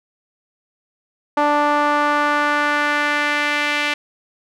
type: tone with band-pass filter sweep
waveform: sawtooth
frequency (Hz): 293.7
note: D4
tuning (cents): 0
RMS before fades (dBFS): -18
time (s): 1.37-3.94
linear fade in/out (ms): 5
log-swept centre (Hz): 920 to 2400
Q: 1.9
effects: none